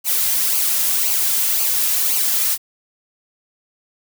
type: noise with flanger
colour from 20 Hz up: blue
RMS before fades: -18 dBFS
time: 0.04-2.58 s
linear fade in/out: 50 ms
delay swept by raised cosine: 0.55 to 2.75 ms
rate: 1.9 Hz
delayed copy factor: -0.6
effects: none